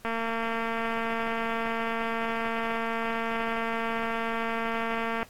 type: click train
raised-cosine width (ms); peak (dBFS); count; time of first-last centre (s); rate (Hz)
0.5; -16; 1182; 0.05-5.23; 228
effects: pink hiss -56 dBFS RMS until 5.29 s + AAC 64 kbps